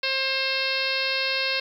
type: harmonic tone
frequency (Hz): 532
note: C5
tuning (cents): +29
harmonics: 1 / 2 / 3 / 4 / 5 / 6 / 7 / 8 / 9 / 10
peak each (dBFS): -32 / -37 / -32 / -32 / -28 / -36 / -32 / -30 / -34 / -38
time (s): 0.03-1.6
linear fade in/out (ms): 5
effects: 9-bit